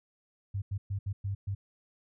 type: tone bursts at uneven times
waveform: sine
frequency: 99 Hz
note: G2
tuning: 18 cents sharp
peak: -30 dBFS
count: 6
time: 0.54-0.62 / 0.71-0.78 / 0.9-0.99 / 1.06-1.13 / 1.24-1.35 / 1.47-1.55 s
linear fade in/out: 10 ms
effects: none